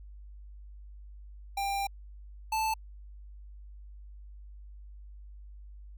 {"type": "tone pair in turn", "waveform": "square", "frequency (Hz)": [794, 878.6], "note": ["G5", "A5"], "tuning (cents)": [22, -3], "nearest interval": "major second", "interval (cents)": 175, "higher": "second", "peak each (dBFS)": [-30, -28], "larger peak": "second", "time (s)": [[1.57, 1.87], [2.52, 2.74]], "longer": "first", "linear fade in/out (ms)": 5, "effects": ["added 50 Hz sine -45 dBFS peak until 5.97 s"]}